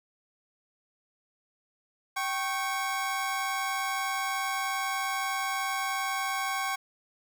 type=tone pair together; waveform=25% pulse; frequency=776.8 / 1100 Hz; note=G5 / C#6; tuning=-16 / -14 cents; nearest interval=tritone; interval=602 cents; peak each=-28 dBFS; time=2.16-6.76 s; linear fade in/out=10 ms; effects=none